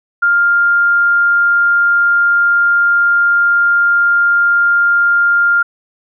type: tone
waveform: sine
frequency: 1401 Hz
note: F6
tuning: 5 cents sharp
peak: -8 dBFS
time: 0.22-5.63 s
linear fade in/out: 10 ms
effects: none